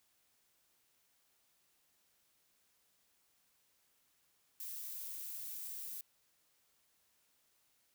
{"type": "noise", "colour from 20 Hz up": "violet", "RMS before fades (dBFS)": -45, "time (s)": [4.6, 6.01], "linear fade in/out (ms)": 2, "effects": ["white hiss -75 dBFS RMS until 7.94 s"]}